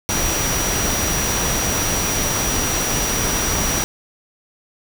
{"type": "tone in noise", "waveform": "sine", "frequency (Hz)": 5800, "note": "F#8", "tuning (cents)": -35, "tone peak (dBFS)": -23, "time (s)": [0.09, 3.84], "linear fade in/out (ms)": 0, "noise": "pink", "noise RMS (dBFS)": -21, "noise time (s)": [0.09, 3.84], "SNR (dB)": -5, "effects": []}